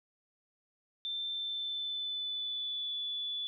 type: tone with pitch glide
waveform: sine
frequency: 3559 to 3450 Hz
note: A7 to A7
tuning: +19 to -35 cents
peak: -34 dBFS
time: 1.05-3.47 s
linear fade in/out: 0 ms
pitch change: -54 cents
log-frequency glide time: 1.3-2.97 s
effects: none